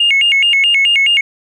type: tone with vibrato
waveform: sine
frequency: 2489 Hz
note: D#7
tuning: in tune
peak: -7 dBFS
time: 0-1.21 s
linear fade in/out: 5 ms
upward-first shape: square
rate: 4.7 Hz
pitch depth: 220 cents each way
effects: tanh soft clip ceiling -4 dBFS + 8-bit